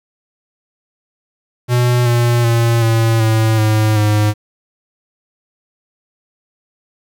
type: tone with pitch steps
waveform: square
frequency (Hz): 122.5 / 119.49 / 116.56 / 113.7 / 110.91 / 108.19 / 105.54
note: B2 / A#2 / A#2 / A#2 / A2 / A2 / G#2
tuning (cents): -14 / +43 / 0 / -43 / +14 / -29 / +28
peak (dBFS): -11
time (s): 1.68-4.34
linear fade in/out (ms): 50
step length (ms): 380
effects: 7-bit